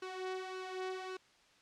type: tone with flanger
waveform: sawtooth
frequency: 373.4 Hz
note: F#4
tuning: 16 cents sharp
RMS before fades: -42 dBFS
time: 0.02-1.17 s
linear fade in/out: 5 ms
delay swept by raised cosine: 0.71 to 2.71 ms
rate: 1.8 Hz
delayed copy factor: +0.6
effects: white hiss -66 dBFS RMS until 1.61 s + low-pass 5000 Hz 12 dB/octave